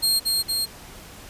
sawtooth tone with echo, 4218 Hz, C8, 13 cents sharp, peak -15 dBFS, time 0.02-0.2 s, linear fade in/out 20 ms, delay 230 ms, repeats 2, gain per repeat -2 dB, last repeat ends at 0.66 s, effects pink hiss -43 dBFS RMS until 1.29 s + resampled to 32000 Hz

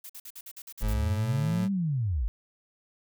blue noise bursts, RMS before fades -43 dBFS, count 9, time 0.04-0.935 s, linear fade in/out 5 ms, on 55 ms, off 50 ms
30% pulse tone with pitch glide, 106.5 to 109.81 Hz, G#2 to A2, +44 to -3 cents, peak -28 dBFS, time 0.8-1.69 s, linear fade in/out 50 ms, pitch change +53 cents, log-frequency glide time 0.97-1.3 s
sine linear two-way sweep, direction up then down, 36.6 to 200.5 to 44.84 Hz, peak -25 dBFS, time 0.82-2.28 s, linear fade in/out 0 ms, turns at 1.71 s
effects none

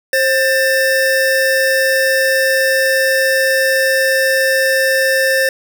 square tone pair together, 531 / 1786.1 Hz, C5 / A6, +25 / +25 cents, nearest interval octave + major sixth, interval 2100 cents, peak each -15 dBFS, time 0.13-5.49 s, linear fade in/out 2 ms, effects none

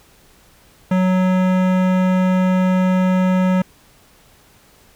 sine tone with hard clipping, 185 Hz, F#3, in tune, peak -15 dBFS, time 0.91-3.62 s, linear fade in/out 5 ms, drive 18 dB, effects pink hiss -51 dBFS RMS until 4.95 s

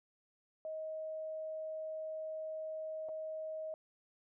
sine tone with dropouts, 630 Hz, D#5, 21 cents sharp, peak -39 dBFS, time 0.65-3.74 s, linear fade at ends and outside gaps 1 ms, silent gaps 3.087-3.091 s, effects none

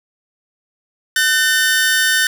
sawtooth tone pair together, 1513.6 / 1800 Hz, F#6 / A6, +39 / +39 cents, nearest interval minor third, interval 300 cents, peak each -12 dBFS, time 1.16-2.27 s, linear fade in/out 2 ms, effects none

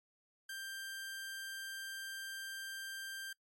sawtooth tone, 1580 Hz, G6, 13 cents sharp, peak -39 dBFS, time 0.49-3.33 s, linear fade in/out 5 ms, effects noise-tail reverb RT60 0.1 s tail -24 dB re dry + MP3 64 kbps

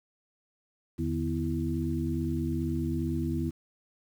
harmonic tone with a mistuned harmonic, 82.41 Hz, E2, in tune, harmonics 1 / 2 / 3 / 4, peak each -33 / -33 / -33 / -33 dBFS, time 0.98-3.51 s, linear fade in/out 20 ms, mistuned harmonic 2, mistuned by -140 cents, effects 9-bit

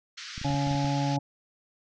white band-pass noise, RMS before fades -41 dBFS, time 0.17-1.17 s, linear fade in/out 10 ms, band 1300 to 6000 Hz, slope 48 dB/octave
clicks, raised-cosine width 5 ms, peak -26 dBFS, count 9, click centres 0.379 / 0.415 / 0.446 / 0.504 / 0.543 / 0.672 / 0.712 / 0.75 / 0.846 s
harmonic tone, 140.6 Hz, C#3, 25 cents sharp, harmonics 1 / 2 / 4 / 5 / 6, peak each -27 / -30 / -37 / -38 / -32 dBFS, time 0.44-1.19 s, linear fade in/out 10 ms
effects none

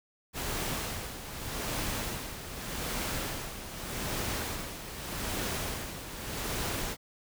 pink noise with tremolo, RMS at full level -33 dBFS, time 0.33-6.97 s, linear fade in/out 50 ms, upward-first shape sine, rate 0.83 Hz, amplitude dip 65%, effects none

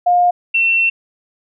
sine tone pair in turn, 710 / 2703 Hz, F5 / E7, +28 / +43 cents, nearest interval octave + major seventh, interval 2315 cents, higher second, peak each -9 / -11 dBFS, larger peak first, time 0.06-0.31 / 0.54-0.9 s, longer second, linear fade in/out 10 ms, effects none

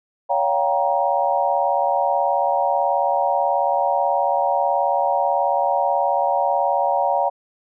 sine chord, G half-diminished seventh, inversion second, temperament just, 564.5 / 705.6 / 784 / 940.8 Hz, Db5 / F5 / G5 / Bb5, +31 / +18 / 0 / +16 cents, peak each -22 dBFS, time 0.29-7.3 s, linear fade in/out 20 ms, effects none

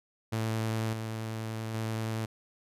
sawtooth tone with level steps, 111.2 Hz, A2, 19 cents sharp, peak -25 / -30 / -27 dBFS, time 0.32-2.26 s, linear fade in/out 10 ms, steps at 0.93 / 1.74 s, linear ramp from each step 2 ms, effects resampled to 32000 Hz

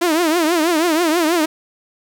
sawtooth tone with vibrato, 329.6 Hz, E4, in tune, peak -10 dBFS, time 0.01-1.46 s, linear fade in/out 10 ms, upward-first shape triangle, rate 6.2 Hz, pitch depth 170 cents each way, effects none

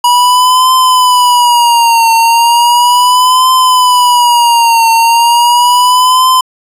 square tone with vibrato, 968 Hz, B5, 35 cents flat, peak -5 dBFS, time 0.04-6.41 s, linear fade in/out 5 ms, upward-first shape triangle, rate 0.36 Hz, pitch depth 110 cents each way, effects resampled to 32000 Hz + 7-bit

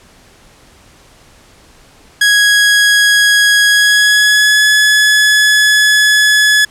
sawtooth tone with pitch glide, 1660 to 1702.7 Hz, G#6 to G#6, -1 to +43 cents, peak -3 dBFS, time 2.21-6.65 s, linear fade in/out 5 ms, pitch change +44 cents, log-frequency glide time 3.67-4.64 s, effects pink hiss -44 dBFS RMS until 6.7 s + low-pass 10000 Hz 12 dB/octave

